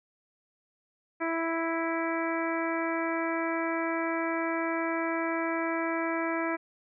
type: harmonic tone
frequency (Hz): 329.6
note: E4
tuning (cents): 0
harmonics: 1 / 2 / 3 / 4 / 5 / 6 / 7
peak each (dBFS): -31 / -34 / -36 / -37 / -38 / -39 / -39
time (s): 1.2-6.57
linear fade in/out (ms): 20
effects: none